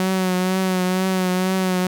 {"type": "tone with vibrato", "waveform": "sawtooth", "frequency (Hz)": 185.6, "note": "F#3", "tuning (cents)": 6, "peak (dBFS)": -14, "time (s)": [0, 1.87], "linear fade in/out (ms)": 2, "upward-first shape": "triangle", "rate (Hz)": 2.1, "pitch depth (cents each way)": 37, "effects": []}